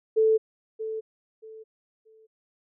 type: tone with echo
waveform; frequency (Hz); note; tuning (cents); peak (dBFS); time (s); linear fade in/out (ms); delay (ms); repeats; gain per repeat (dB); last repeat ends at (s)
sine; 440; A4; 0; -17; 0.16-0.38; 20; 630; 3; -12; 2.27
effects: none

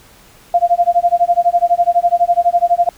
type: tone with tremolo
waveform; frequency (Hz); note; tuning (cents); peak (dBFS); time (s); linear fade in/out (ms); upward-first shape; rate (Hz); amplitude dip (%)
sine; 696; F5; -6; -6; 0.54-2.89; 2; sine; 12; 100
effects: pink hiss -45 dBFS RMS until 2.97 s

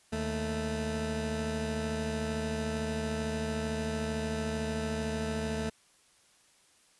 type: tone pair together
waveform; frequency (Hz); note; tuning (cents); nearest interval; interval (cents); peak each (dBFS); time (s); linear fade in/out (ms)
20% pulse; 77.82 / 220.1; D#2 / A3; +1 / +1; octave + tritone; 1800; -31 / -28; 0.12-5.7; 10
effects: white hiss -64 dBFS RMS until 6.99 s + resampled to 24000 Hz

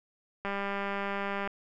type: click train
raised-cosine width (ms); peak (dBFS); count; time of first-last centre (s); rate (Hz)
0.5; -19; 205; 0.45-1.475; 199
effects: none

